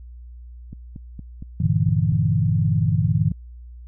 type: click train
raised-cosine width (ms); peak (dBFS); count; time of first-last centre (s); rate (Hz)
5; -22; 7; 0.73-2.119; 4.32
type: chord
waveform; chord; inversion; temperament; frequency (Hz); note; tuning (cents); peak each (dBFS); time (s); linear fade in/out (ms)
sine; E half-diminished seventh; first; equal; 98 / 116.54 / 146.83 / 164.81; G2 / Bb2 / D3 / E3; 0 / 0 / 0 / 0; -22; 1.6-3.32; 5
effects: added 60 Hz sine -37 dBFS peak until 3.87 s